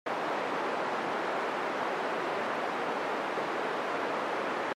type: band-pass noise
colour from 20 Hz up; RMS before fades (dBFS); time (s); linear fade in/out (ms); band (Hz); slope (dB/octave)
pink; -32; 0.06-4.73; 5; 400 to 1500; 12
effects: high-pass 150 Hz 12 dB/octave + MP3 64 kbps